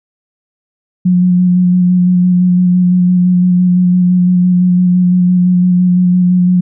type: tone with vibrato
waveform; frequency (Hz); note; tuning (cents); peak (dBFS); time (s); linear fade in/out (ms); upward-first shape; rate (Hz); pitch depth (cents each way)
sine; 180; F#3; -47; -6; 1.05-6.61; 10; square; 5.9; 14
effects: none